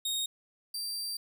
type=tone pair in turn; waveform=sawtooth; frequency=3729 / 4698 Hz; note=A#7 / D8; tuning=0 / 0 cents; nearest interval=major third; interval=400 cents; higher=second; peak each=-27 / -31 dBFS; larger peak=first; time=0.05-0.26 / 0.74-1.17 s; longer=second; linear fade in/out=5 ms; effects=none